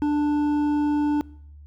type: tone with hard clipping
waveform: sine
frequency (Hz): 295.1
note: D4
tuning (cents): +8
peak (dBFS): -21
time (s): 0.02-1.21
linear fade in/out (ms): 0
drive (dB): 7
effects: noise-tail reverb RT60 0.7 s tail -23 dB re dry + added 73 Hz sine -42 dBFS peak until 1.66 s